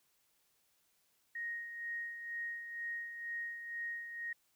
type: tone with tremolo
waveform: sine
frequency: 1870 Hz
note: A#6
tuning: 5 cents sharp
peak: -37 dBFS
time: 1.35-4.33 s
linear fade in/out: 5 ms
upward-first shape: sine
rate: 2.1 Hz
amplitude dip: 55%
effects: white hiss -75 dBFS RMS until 4.55 s